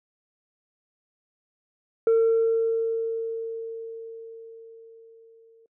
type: tone with exponential decay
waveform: sine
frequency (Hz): 453.9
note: A#4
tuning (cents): -46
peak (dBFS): -13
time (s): 2.07-5.66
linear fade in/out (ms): 2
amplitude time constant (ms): 780
effects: noise-tail reverb RT60 0.1 s tail -26 dB re dry + tanh soft clip ceiling -15 dBFS